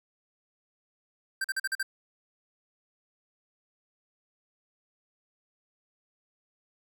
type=tone bursts; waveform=square; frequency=1568 Hz; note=G6; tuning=in tune; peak=-28 dBFS; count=6; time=1.41-1.829 s; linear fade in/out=5 ms; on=34 ms; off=43 ms; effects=none